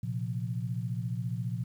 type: chord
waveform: sine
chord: Bb suspended second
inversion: none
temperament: just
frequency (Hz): 116.54 / 131.11 / 174.81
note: Bb2 / C3 / F3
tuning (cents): 0 / +4 / +2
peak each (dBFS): -33 / -36 / -37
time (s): 0.03-1.64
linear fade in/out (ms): 5
effects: 10-bit